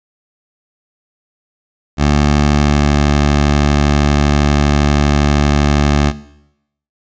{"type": "tone with pitch glide", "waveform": "15% pulse", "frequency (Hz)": [73, 72.58], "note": ["D2", "D2"], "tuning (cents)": [-10, -20], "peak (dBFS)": -3, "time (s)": [1.97, 6.13], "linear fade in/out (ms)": 50, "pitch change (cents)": -10, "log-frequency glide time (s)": [2.5, 2.99], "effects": ["noise-tail reverb RT60 0.8 s tail -17 dB re dry", "resampled to 16000 Hz"]}